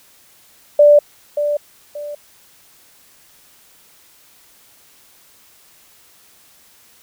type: tone with echo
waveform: sine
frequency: 587.3 Hz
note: D5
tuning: in tune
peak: -5 dBFS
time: 0.79-0.99 s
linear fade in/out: 5 ms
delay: 580 ms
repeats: 2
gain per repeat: -10 dB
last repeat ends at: 2.15 s
effects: white hiss -50 dBFS RMS until 7.02 s